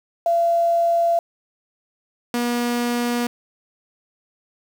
sine / sawtooth tone pair in turn, 680 / 240.4 Hz, F5 / B3, -46 / -46 cents, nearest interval octave + tritone, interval 1800 cents, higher first, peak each -15 / -16 dBFS, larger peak first, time 0.26-1.19 / 2.34-3.27 s, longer neither, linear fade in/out 2 ms, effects 7-bit

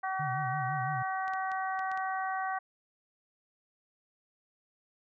harmonic tone, 379.9 Hz, F#4, 46 cents sharp, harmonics 2 / 3 / 4 / 5, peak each -33 / -37 / -39 / -41 dBFS, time 0.03-2.59 s, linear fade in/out 10 ms
sine tone with vibrato, 137.4 Hz, C#3, 15 cents flat, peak -35 dBFS, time 0.19-1.03 s, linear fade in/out 10 ms, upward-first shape sine, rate 5.9 Hz, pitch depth 170 cents each way
clicks, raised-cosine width 0.2 ms, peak -31 dBFS, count 6, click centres 1.28 / 1.336 / 1.517 / 1.792 / 1.916 / 1.975 s
effects none

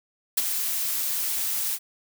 blue noise with ADSR envelope, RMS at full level -20 dBFS, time 0.37-1.79 s, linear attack 8 ms, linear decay 29 ms, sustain -7 dB, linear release 56 ms, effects none

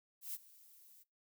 violet noise with ADSR envelope, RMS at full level -41 dBFS, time 0.21-1.04 s, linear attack 130 ms, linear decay 33 ms, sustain -21 dB, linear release 22 ms, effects noise-tail reverb RT60 0.2 s tail -21 dB re dry

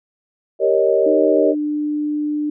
sine chord, Eb dominant seventh, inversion first, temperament equal, 392 / 466.2 / 554.4 / 622.3 Hz, G4 / Bb4 / Db5 / Eb5, 0 / 0 / 0 / 0 cents, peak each -18 dBFS, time 0.59-1.55 s, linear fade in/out 50 ms
sine tone with pitch glide, 307.4 to 298.3 Hz, D#4 to D4, -21 to +27 cents, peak -18 dBFS, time 1.06-2.5 s, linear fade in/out 5 ms, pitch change -52 cents, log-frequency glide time 1.3-1.59 s
effects none

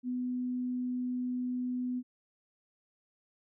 sine tone, 249.6 Hz, B3, 19 cents sharp, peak -31 dBFS, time 0.03-2.03 s, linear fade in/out 50 ms, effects none

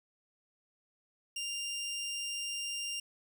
20% pulse tone, 2794 Hz, F7, in tune, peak -31 dBFS, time 1.36-3 s, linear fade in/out 5 ms, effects none

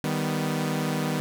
sawtooth chord, Eb augmented, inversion none, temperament equal with one note detuned, 155.56 / 196 / 247.8 Hz, Eb3 / G3 / B3, 0 / 0 / +6 cents, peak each -24 / -27 / -26 dBFS, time 0.04-1.2 s, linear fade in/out 0 ms, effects none

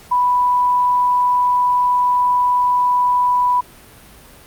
sine tone, 987.8 Hz, B5, in tune, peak -12 dBFS, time 0.11-3.61 s, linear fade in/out 10 ms, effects pink hiss -43 dBFS RMS until 4.46 s + Opus 48 kbps

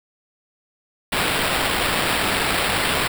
white noise with sample-and-hold, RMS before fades -21 dBFS, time 1.12-3.08 s, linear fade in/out 10 ms, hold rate 6300 Hz, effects none

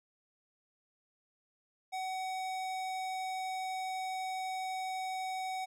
sine tone with hard clipping, 752 Hz, F#5, 28 cents sharp, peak -37 dBFS, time 1.92-5.66 s, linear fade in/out 20 ms, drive 18 dB, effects none

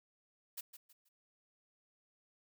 blue noise with echo, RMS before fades -43 dBFS, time 0.57-0.61 s, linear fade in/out 10 ms, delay 160 ms, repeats 3, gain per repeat -10 dB, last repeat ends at 1.09 s, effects none

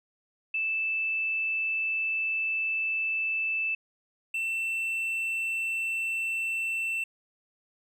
sine / triangle tone pair in turn, 2637 / 2680 Hz, E7 / E7, 0 / +28 cents, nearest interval unison, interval 28 cents, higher second, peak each -26 dBFS, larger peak neither, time 0.54-3.75 / 4.34-7.04 s, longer first, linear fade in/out 5 ms, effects none

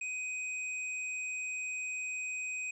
square tone, 2507 Hz, D#7, 12 cents sharp, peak -36 dBFS, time 0.01-2.71 s, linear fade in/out 5 ms, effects resampled to 22050 Hz

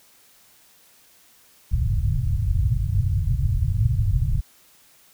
white low-pass noise, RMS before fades -21 dBFS, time 1.71-4.41 s, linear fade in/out 10 ms, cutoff 130 Hz, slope 48 dB/octave, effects white hiss -55 dBFS RMS until 5.13 s

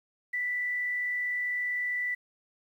sine tone with frequency modulation, 1975.5 Hz, B6, in tune, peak -28 dBFS, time 0.33-2.15 s, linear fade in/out 10 ms, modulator 44.6 Hz, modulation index 0.36, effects 10-bit

